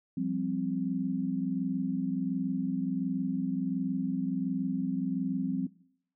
sine chord, F suspended second, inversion none, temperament equal, 174.61 / 196 / 261.6 Hz, F3 / G3 / C4, 0 / 0 / 0 cents, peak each -34 / -34 / -31 dBFS, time 0.17-5.67 s, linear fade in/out 5 ms, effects noise-tail reverb RT60 0.7 s tail -21 dB re dry

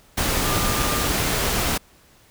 sine tone in noise, 1200 Hz, D6, 37 cents sharp, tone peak -29 dBFS, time 0.44-1.07 s, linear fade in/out 10 ms, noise pink, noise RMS -22 dBFS, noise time 0.17-1.78 s, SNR -10 dB, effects pink hiss -54 dBFS RMS until 2.3 s

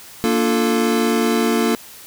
square chord, Bb major seventh, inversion none, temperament equal, 233.1 / 293.7 / 349.2 / 440 Hz, Bb3 / D4 / F4 / A4, 0 / 0 / 0 / 0 cents, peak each -19 / -25 / -23 / -22 dBFS, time 0.24-1.75 s, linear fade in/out 0 ms, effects white hiss -40 dBFS RMS until 2.06 s

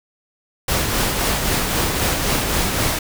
pink noise with tremolo, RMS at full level -18 dBFS, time 0.68-2.99 s, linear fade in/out 5 ms, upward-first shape triangle, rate 3.8 Hz, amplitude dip 40%, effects none

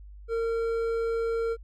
triangle tone with hard clipping, 457.8 Hz, A#4, 31 cents flat, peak -27 dBFS, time 0.28-1.57 s, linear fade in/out 50 ms, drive 10 dB, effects added 50 Hz sine -43 dBFS peak until 1.63 s

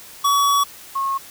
square / sine tone pair in turn, 1131 / 1087.8 Hz, C#6 / C#6, +34 / -33 cents, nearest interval minor second, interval 67 cents, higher first, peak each -15 / -19 dBFS, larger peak first, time 0.24-0.64 / 0.95-1.18 s, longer first, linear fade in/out 10 ms, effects white hiss -41 dBFS RMS until 1.3 s

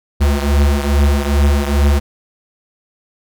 square beating tone pair, 70.6 / 73 Hz, C#2 / D2, +32 / -10 cents, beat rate 2.4 Hz, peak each -13 / -17 dBFS, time 0.2-2 s, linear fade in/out 20 ms, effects none

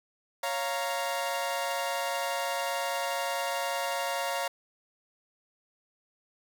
sawtooth chord, Bb minor, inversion first, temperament equal with one note detuned, 554.4 / 696.4 / 932.3 Hz, Db5 / F5 / Bb5, 0 / -5 / 0 cents, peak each -30 dBFS, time 0.43-4.48 s, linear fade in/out 5 ms, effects 10-bit

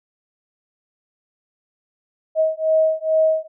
sine beating tone pair, 633 / 635.3 Hz, D#5 / D#5, +30 / +36 cents, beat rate 2.3 Hz, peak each -18 dBFS, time 2.35-3.48 s, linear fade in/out 50 ms, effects none

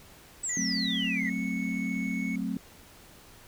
sine exponential sweep, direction down, 8040 to 1864.7 Hz, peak -29 dBFS, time 0.43-1.3 s, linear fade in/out 10 ms
triangle tone with pitch glide, 1968 to 2209 Hz, B6 to C#7, -7 to -7 cents, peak -34 dBFS, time 0.49-2.36 s, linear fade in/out 5 ms, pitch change +200 cents, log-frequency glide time 1.14-1.33 s
sine chord, F# diminished, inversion none, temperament equal, 185 / 220 / 261.6 Hz, F#3 / A3 / C4, 0 / 0 / 0 cents, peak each -33 dBFS, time 0.57-2.57 s, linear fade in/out 2 ms
effects tanh soft clip ceiling -14 dBFS + pink hiss -53 dBFS RMS until 3.47 s

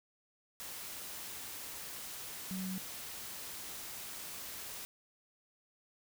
sine tone in noise, 187.7 Hz, F#3, 25 cents sharp, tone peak -37 dBFS, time 2.51-2.78 s, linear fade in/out 0 ms, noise white, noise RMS -45 dBFS, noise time 0.6-4.85 s, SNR +5 dB, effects none

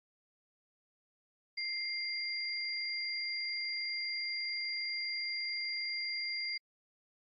sine tone pair together, 2101 / 4776 Hz, C7 / D8, +7 / +28 cents, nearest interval octave + major second, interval 1421 cents, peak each -38 / -37 dBFS, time 1.57-6.58 s, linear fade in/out 10 ms, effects AAC 64 kbps

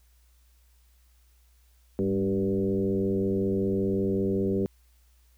sine tone with frequency modulation, 293.7 Hz, D4, in tune, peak -23 dBFS, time 1.99-4.66 s, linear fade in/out 0 ms, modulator 94.7 Hz, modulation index 1.8, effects added 60 Hz sine -58 dBFS peak until 5.37 s + white hiss -68 dBFS RMS until 5.37 s

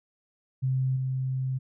sine tone with level steps, 130.81 Hz, C3, in tune, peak -23 / -26 dBFS, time 0.62-1.59 s, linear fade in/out 20 ms, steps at 0.96 s, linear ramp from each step 5 ms, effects none

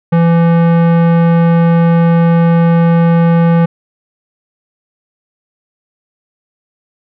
sine tone with tanh clipping, 168.1 Hz, E3, 34 cents sharp, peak -8 dBFS, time 0.12-3.66 s, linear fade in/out 10 ms, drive 18 dB, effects none

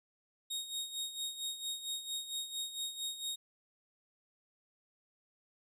sawtooth tone with tremolo, 3741 Hz, A#7, 5 cents sharp, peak -32 dBFS, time 0.5-3.36 s, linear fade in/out 10 ms, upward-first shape sine, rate 4.4 Hz, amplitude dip 70%, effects resampled to 32000 Hz

